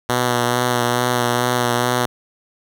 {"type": "tone with vibrato", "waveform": "5% pulse", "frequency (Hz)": 122.2, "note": "B2", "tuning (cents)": -18, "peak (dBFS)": -5, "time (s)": [0.09, 2.06], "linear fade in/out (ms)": 5, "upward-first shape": "sine", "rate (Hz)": 2.3, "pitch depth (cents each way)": 26, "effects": []}